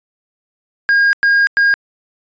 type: tone bursts at uneven times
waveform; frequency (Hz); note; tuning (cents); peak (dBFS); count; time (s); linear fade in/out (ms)
triangle; 1624; G#6; -39; -7; 3; 0.89-1.13 / 1.23-1.47 / 1.57-1.74; 0
effects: resampled to 16000 Hz